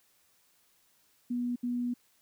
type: tone bursts at uneven times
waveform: sine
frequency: 243.6 Hz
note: B3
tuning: 24 cents flat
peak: -29 dBFS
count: 2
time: 1.3-1.56 / 1.63-1.94 s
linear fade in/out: 10 ms
effects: white hiss -68 dBFS RMS until 2.21 s